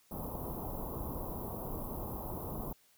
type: band-stop noise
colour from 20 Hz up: pink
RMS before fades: -40 dBFS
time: 0.11-2.73 s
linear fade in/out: 5 ms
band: 1100 to 12000 Hz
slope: 48 dB/octave
effects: white hiss -67 dBFS RMS until 2.97 s